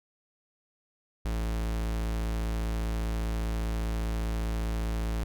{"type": "tone", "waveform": "45% pulse", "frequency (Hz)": 55, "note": "A1", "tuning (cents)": 0, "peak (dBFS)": -28, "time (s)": [1.25, 5.24], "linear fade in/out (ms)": 5, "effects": []}